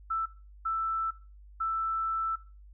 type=tone bursts at uneven times; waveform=sine; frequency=1325 Hz; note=E6; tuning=9 cents sharp; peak=-27 dBFS; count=3; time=0.1-0.26 / 0.65-1.11 / 1.6-2.36 s; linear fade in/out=10 ms; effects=noise-tail reverb RT60 0.3 s tail -17 dB re dry + added 50 Hz sine -49 dBFS peak until 2.73 s